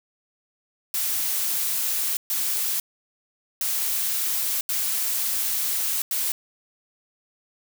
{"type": "noise bursts at uneven times", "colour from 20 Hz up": "blue", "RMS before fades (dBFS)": -25, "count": 5, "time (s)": [[0.94, 2.17], [2.3, 2.8], [3.61, 4.61], [4.69, 6.02], [6.11, 6.32]], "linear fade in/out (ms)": 2, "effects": []}